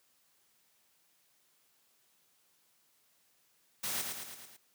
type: noise with echo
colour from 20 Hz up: white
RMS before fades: -36 dBFS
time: 3.83-4.02 s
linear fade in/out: 10 ms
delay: 110 ms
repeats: 5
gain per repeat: -4 dB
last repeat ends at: 4.57 s
effects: white hiss -71 dBFS RMS until 4.74 s + high-pass 100 Hz 12 dB/octave